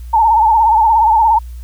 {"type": "tone with vibrato", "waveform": "sine", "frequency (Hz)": 887, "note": "A5", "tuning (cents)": 14, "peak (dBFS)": -7, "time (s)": [0.13, 1.39], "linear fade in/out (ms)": 10, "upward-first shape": "sine", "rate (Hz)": 17, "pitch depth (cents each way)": 82, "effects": ["added 60 Hz sine -26 dBFS peak until 1.63 s", "white hiss -50 dBFS RMS until 1.63 s"]}